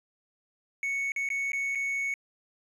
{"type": "tone with dropouts", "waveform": "triangle", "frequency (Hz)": 2217, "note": "C#7", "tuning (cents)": 0, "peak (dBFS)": -26, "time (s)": [0.83, 2.14], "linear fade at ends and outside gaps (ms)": 1, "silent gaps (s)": [[1.12, 1.162], [1.289, 1.302], [1.519, 1.532], [1.75, 1.755]], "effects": ["resampled to 24000 Hz"]}